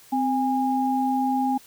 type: tone pair together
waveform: sine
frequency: 259.7 / 818 Hz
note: C4 / G#5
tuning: -13 / -26 cents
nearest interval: octave + minor sixth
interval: 1987 cents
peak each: -23 dBFS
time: 0.12-1.58 s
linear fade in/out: 10 ms
effects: white hiss -51 dBFS RMS until 1.66 s